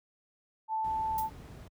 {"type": "tone", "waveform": "sine", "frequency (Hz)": 880, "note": "A5", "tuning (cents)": 0, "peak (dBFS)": -29, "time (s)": [0.68, 1.3], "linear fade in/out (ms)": 50}
{"type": "noise", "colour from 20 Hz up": "brown", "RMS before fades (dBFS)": -43, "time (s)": [0.84, 1.68], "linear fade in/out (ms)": 5}
{"type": "noise with exponential decay", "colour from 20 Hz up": "violet", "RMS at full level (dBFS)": -36, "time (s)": [1.18, 1.32], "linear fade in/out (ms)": 2, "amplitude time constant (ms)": 30}
{"effects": ["high-pass 60 Hz 12 dB/octave"]}